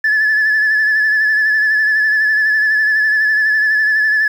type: tone with vibrato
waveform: sine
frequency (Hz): 1730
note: A6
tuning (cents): -30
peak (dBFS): -9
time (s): 0.04-4.28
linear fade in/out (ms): 5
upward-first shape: sine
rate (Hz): 12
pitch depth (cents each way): 37
effects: tanh soft clip ceiling -8 dBFS + 7-bit